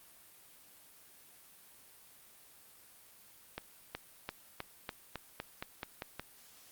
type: accelerating click train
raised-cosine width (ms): 0.3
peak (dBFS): -22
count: 11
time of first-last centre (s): 3.58-6.196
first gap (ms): 370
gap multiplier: 0.92
effects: white hiss -59 dBFS RMS until 6.71 s + Opus 32 kbps